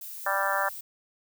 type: noise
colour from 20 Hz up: violet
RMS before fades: -40 dBFS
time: 0.01-0.81 s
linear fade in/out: 5 ms
type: harmonic tone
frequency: 196 Hz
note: G3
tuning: in tune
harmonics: 3 / 4 / 5 / 6 / 7 / 8 / 9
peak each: -32 / -32 / -32 / -32 / -32 / -32 / -32 dBFS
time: 0.26-0.69 s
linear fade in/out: 5 ms
effects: none